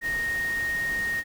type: tone in noise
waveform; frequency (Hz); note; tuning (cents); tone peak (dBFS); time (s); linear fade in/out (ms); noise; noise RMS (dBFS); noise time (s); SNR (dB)
sine; 1859; A#6; -5; -25; 0.01-1.24; 50; pink; -39; 0.01-1.24; +11
effects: none